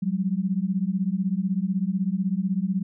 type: beating tone pair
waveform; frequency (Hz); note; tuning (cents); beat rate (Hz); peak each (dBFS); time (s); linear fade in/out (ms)
sine; 181.7 / 197.7; F#3 / G3; -31 / +15; 16; -25; 0.02-2.83; 10
effects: none